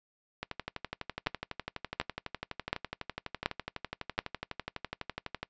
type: two click trains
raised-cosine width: 0.3 ms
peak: -11 / -19 dBFS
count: 5 / 61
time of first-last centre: 1.27-4.19 / 0.43-5.43 s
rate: 1.37 / 12 Hz
effects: noise-tail reverb RT60 0.1 s tail -21 dB re dry + resampled to 16000 Hz